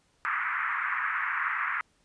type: band-pass noise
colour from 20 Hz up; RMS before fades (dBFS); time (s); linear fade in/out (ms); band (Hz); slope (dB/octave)
pink; -30; 0.25-1.81; 0; 1100 to 2100; 48
effects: pink hiss -68 dBFS RMS until 2.04 s + resampled to 22050 Hz